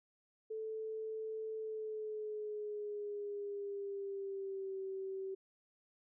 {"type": "tone with pitch glide", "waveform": "sine", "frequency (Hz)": [438.8, 384.2], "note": ["A4", "G4"], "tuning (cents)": [-5, -35], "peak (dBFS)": -39, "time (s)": [0.5, 5.35], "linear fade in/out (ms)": 10, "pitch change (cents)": -230, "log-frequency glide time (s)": [1.57, 4.78], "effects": []}